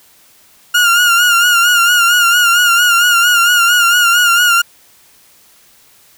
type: tone with vibrato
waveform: 30% pulse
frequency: 1416 Hz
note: F6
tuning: 23 cents sharp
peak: -5 dBFS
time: 0.74-4.62 s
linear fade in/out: 10 ms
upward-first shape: sine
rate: 4.4 Hz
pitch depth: 52 cents each way
effects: white hiss -47 dBFS RMS until 6.17 s